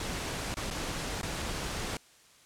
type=noise with dropouts; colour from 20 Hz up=pink; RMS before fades=-35 dBFS; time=0-1.97 s; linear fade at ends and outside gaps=2 ms; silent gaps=0.542-0.569 / 0.703-0.709 / 1.215-1.23 s; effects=white hiss -59 dBFS RMS until 2.45 s + low-pass 9000 Hz 12 dB/octave